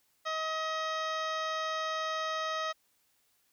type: harmonic tone with a mistuned harmonic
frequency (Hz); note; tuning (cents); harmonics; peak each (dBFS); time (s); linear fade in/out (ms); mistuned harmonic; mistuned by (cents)
634; D#5; +32; 1 / 2 / 3 / 4 / 5 / 6 / 7 / 8 / 9 / 10; -37 / -34 / -40 / -48 / -45 / -44 / -56 / -47 / -57 / -52; 0.25-2.73; 20; 8; +18
effects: white hiss -72 dBFS RMS until 3.52 s